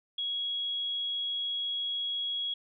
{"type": "tone", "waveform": "sine", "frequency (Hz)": 3322, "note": "G#7", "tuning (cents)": 0, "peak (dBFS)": -30, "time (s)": [0.18, 2.54], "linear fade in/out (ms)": 5, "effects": []}